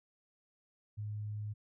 sine tone, 105.3 Hz, G#2, 24 cents sharp, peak -37 dBFS, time 0.97-1.54 s, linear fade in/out 20 ms, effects none

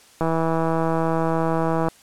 click train, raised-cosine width 1 ms, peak -9 dBFS, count 274, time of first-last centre 0.21-1.885 s, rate 163 Hz, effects white hiss -51 dBFS RMS until 2.02 s + low-pass 10000 Hz 12 dB/octave

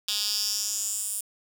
10% pulse tone with high-pass filter sweep, 207.7 Hz, G#3, in tune, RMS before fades -29 dBFS, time 0.08-1.21 s, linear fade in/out 5 ms, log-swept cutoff 3900 to 9400 Hz, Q 3.6, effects 8-bit

